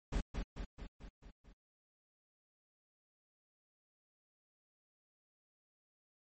brown noise with echo, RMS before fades -34 dBFS, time 0.12-0.21 s, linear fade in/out 10 ms, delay 220 ms, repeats 6, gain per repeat -4 dB, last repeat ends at 1.53 s, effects MP3 32 kbps

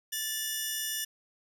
10% pulse tone pair together, 1756 / 2907 Hz, A6 / F#7, -4 / -31 cents, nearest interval major sixth, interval 873 cents, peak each -26 dBFS, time 0.12-1.05 s, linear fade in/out 10 ms, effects none

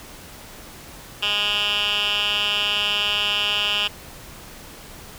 10% pulse tone with band-pass filter, 206.2 Hz, G#3, 12 cents flat, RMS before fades -22 dBFS, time 1.22-3.88 s, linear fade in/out 10 ms, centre 2900 Hz, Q 4.6, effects pink hiss -41 dBFS RMS until 5.18 s

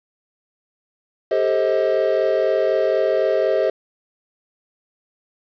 triangle chord, A half-diminished seventh, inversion third, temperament just, 396 / 440 / 528 / 633.6 Hz, G4 / A4 / C5 / Eb5, +18 / 0 / +16 / +31 cents, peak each -20 / -22 / -19 / -18 dBFS, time 1.31-3.7 s, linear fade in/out 5 ms, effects resampled to 11025 Hz + 7-bit

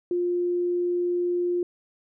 sine tone, 352.6 Hz, F4, 17 cents sharp, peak -22 dBFS, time 0.11-1.63 s, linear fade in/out 2 ms, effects none

